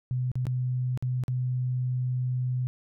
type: tone with dropouts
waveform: sine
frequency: 126.3 Hz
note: B2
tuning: 39 cents sharp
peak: -25 dBFS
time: 0.11-2.67 s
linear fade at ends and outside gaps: 0 ms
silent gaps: 0.316-0.355 / 0.454-0.468 / 0.975-1.025 / 1.237-1.281 s
effects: none